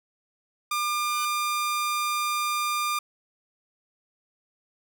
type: tone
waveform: sawtooth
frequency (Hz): 1200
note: D6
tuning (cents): +37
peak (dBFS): -21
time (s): 0.71-2.99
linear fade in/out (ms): 5
type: tone with exponential growth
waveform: 5% pulse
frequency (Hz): 1500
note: F#6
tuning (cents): +23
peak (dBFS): -23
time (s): 0.9-1.25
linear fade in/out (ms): 2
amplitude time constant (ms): 74
effects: none